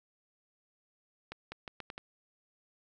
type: accelerating click train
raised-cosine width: 0.3 ms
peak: -25 dBFS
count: 6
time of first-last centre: 1.32-1.979 s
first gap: 200 ms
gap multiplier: 0.79
effects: none